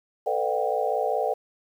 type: tone cluster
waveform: sine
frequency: 445 / 501 / 597 / 718 / 783 Hz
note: A4 / B4 / D5 / F5 / G5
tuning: +20 / +25 / +28 / +48 / -2 cents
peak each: -29 dBFS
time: 0.26-1.34 s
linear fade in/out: 10 ms
effects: 9-bit